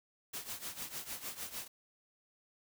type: noise with tremolo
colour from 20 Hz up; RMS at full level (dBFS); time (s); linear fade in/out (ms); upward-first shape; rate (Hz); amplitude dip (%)
white; -40; 0.33-1.68; 10; triangle; 6.6; 85
effects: none